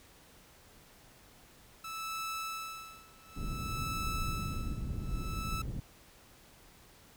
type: tone with tremolo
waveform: sawtooth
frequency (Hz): 1312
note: E6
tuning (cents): -9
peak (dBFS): -32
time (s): 1.84-5.62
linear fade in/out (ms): 5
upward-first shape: sine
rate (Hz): 0.57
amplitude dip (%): 95
type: low-pass noise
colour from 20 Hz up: pink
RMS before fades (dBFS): -37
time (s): 3.36-5.8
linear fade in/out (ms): 5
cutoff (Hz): 190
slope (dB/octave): 12
effects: pink hiss -59 dBFS RMS until 7.16 s